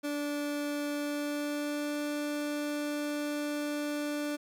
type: tone with pitch glide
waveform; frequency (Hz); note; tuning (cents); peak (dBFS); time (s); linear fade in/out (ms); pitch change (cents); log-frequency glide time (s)
30% pulse; 291.3 to 294.2; D4 to D4; -14 to +3; -29; 0.03-4.37; 20; +17; 0.94-2.01
effects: none